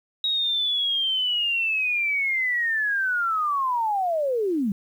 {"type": "linear sweep", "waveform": "sine", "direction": "down", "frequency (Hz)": [3810, 185], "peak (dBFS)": -21, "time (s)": [0.24, 4.72], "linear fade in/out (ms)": 2, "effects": ["9-bit"]}